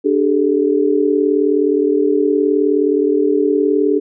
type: chord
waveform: sine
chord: D suspended fourth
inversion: none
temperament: equal with one note detuned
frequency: 293.7 / 392 / 431.2 Hz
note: D4 / G4 / A4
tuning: 0 / 0 / -35 cents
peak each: -16 dBFS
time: 0.04-4 s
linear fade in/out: 20 ms
effects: none